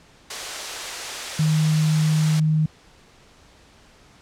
white high-pass noise, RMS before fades -29 dBFS, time 0.3-2.4 s, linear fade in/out 5 ms, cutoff 360 Hz, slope 24 dB/octave
sine tone, 155.56 Hz, D#3, in tune, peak -16 dBFS, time 1.39-2.66 s, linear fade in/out 5 ms
effects pink hiss -52 dBFS RMS until 4.21 s + low-pass 7000 Hz 12 dB/octave

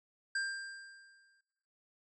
square tone with exponential decay, 1590 Hz, G6, 24 cents sharp, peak -32 dBFS, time 0.35-1.41 s, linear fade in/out 5 ms, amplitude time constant 230 ms, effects noise-tail reverb RT60 1.0 s tail -23 dB re dry + resampled to 22050 Hz

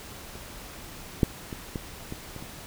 clicks, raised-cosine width 3 ms, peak -28 / -6 / -22 / -18 / -21 / -25 / -27 dBFS, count 7, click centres 0.355 / 1.232 / 1.528 / 1.758 / 2.124 / 2.363 / 2.425 s, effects pink hiss -43 dBFS RMS until 2.66 s

